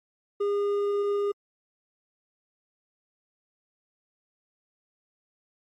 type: tone with hard clipping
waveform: sine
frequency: 406.4 Hz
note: G#4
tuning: 38 cents flat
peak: -25 dBFS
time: 0.4-1.32 s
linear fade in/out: 10 ms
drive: 5 dB
effects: AAC 48 kbps